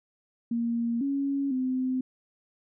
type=tone with pitch steps; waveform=sine; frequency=233.7 / 277.7 / 257.4 Hz; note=A#3 / C#4 / C4; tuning=+5 / +3 / -28 cents; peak=-25 dBFS; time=0.51-2.01 s; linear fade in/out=5 ms; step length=500 ms; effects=none